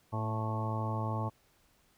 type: harmonic tone with a mistuned harmonic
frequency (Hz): 109.7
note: A2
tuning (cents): -5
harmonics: 1 / 2 / 3 / 4 / 5 / 6 / 7 / 8 / 9 / 10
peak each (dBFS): -33 / -41 / -45 / -47 / -45 / -44 / -49 / -40 / -53 / -41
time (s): 0.12-1.3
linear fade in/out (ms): 20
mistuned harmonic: 2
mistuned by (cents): +25
effects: pink hiss -68 dBFS RMS until 1.97 s